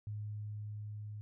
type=tone with level ramp; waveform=sine; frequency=105.2 Hz; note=G#2; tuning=23 cents sharp; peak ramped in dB=-38 to -42 dBFS; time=0.07-1.21 s; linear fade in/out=0 ms; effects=none